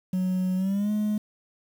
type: tone with pitch glide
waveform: sine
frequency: 184.8 to 211.1 Hz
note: F#3 to G#3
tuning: -2 to +29 cents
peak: -20 dBFS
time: 0.13-1.18 s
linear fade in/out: 5 ms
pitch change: +231 cents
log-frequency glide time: 0.56-0.91 s
effects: tanh soft clip ceiling -22 dBFS + 8-bit